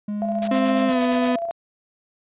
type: tone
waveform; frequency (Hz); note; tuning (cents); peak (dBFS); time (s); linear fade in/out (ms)
triangle; 207.7; G#3; 0; -22; 0.08-0.9; 5
type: tone with tremolo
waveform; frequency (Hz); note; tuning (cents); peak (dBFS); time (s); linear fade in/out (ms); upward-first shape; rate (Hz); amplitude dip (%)
sine; 677; E5; +46; -22; 0.22-1.51; 0; square; 15; 40
type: noise bursts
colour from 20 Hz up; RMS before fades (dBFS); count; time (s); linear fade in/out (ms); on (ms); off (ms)
white; -31; 8; 0.42-1.288; 2; 56; 60
type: tone with pitch glide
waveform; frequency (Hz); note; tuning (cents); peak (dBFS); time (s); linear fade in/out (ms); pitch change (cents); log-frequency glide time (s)
35% pulse; 262.5 to 249.6; C4 to B3; +6 to +19; -17; 0.51-1.36; 5; -87; 0.86-0.99
effects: resampled to 8000 Hz